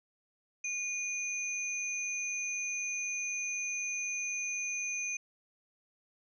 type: tone pair together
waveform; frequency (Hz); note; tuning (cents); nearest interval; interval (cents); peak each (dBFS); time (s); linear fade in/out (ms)
sine; 2450 / 6204; D#7 / G8; -27 / -19; octave + major third; 1608; -35 / -37; 0.64-5.17; 5
effects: none